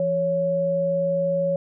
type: tone pair together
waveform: sine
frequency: 169.85 / 556 Hz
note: F3 / C#5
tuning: -48 / +5 cents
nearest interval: octave + major sixth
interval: 2053 cents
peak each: -28 / -20 dBFS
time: 0-1.56 s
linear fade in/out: 2 ms
effects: none